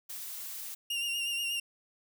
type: noise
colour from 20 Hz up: blue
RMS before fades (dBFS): -41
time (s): 0.09-0.75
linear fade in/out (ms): 10
type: tone with vibrato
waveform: 40% pulse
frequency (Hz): 2800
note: F7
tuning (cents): +4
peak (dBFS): -30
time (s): 0.9-1.6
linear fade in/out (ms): 5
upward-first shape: sine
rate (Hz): 8.3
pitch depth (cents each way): 34
effects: none